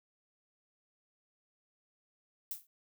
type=noise with exponential decay; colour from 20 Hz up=violet; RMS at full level=-35 dBFS; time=2.51-2.67 s; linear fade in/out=2 ms; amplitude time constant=34 ms; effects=none